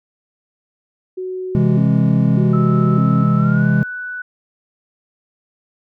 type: tone with vibrato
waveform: sine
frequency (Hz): 315.5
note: D#4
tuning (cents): +24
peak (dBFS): -22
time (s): 1.17-3.24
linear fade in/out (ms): 10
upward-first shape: square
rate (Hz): 0.83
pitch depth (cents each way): 280
type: chord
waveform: triangle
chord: C augmented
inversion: none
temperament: equal with one note detuned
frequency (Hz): 130.81 / 164.81 / 205.9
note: C3 / E3 / G#3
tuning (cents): 0 / 0 / -15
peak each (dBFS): -14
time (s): 1.55-3.83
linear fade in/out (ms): 0
type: tone with pitch glide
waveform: sine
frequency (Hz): 1309 to 1486.4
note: E6 to F#6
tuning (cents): -13 to +7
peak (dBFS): -24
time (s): 2.53-4.22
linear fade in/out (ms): 5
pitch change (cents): +220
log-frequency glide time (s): 3.36-3.66
effects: none